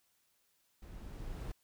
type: noise with level ramp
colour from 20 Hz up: brown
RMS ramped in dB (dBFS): -50 to -40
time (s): 0.82-1.52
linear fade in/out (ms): 5
effects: white hiss -75 dBFS RMS until 1.63 s